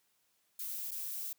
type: noise with dropouts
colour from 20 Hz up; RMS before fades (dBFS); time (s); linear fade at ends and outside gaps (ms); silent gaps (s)
violet; -40; 0.59-1.33; 5; 0.91-0.915
effects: white hiss -75 dBFS RMS until 1.38 s + high-pass 80 Hz 12 dB/octave